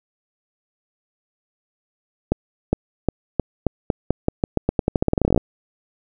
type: accelerating click train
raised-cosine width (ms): 2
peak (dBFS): -3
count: 26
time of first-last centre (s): 2.32-5.377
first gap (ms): 410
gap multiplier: 0.87
effects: none